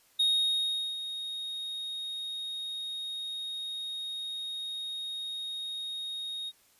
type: tone with ADSR envelope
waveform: triangle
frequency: 3733 Hz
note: A#7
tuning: 2 cents sharp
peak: -21 dBFS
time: 0.19-6.52 s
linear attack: 10 ms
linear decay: 760 ms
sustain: -12 dB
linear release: 39 ms
effects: white hiss -64 dBFS RMS until 6.79 s + resampled to 32000 Hz